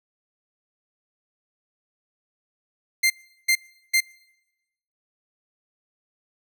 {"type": "tone bursts", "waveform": "sawtooth", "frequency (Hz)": 2093, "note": "C7", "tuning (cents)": 0, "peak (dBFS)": -13, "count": 3, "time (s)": [3.03, 4.006], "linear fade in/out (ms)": 10, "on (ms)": 72, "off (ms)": 380, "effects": ["noise-tail reverb RT60 1.0 s tail -25 dB re dry"]}